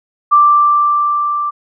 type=tone with level ramp; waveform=sine; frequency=1176 Hz; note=D6; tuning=2 cents sharp; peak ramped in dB=-4 to -15 dBFS; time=0.31-1.51 s; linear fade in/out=20 ms; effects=none